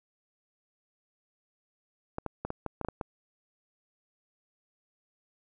clicks, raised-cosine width 1 ms, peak -19 dBFS, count 9, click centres 2.184 / 2.263 / 2.45 / 2.504 / 2.663 / 2.813 / 2.848 / 2.886 / 3.012 s, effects none

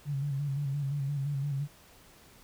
sine tone with vibrato, 140.8 Hz, C#3, 27 cents sharp, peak -29 dBFS, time 0.05-1.68 s, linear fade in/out 50 ms, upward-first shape square, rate 5.8 Hz, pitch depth 52 cents each way, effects pink hiss -57 dBFS RMS until 2.43 s

